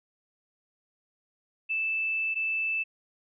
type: tone pair in turn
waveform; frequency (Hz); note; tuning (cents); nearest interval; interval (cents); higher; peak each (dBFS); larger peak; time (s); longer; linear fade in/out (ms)
sine; 2637 / 2637; E7 / E7; 0 / 0; unison; 0; neither; -26; neither; 1.69-2.35 / 2.35-2.84; first; 20
effects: none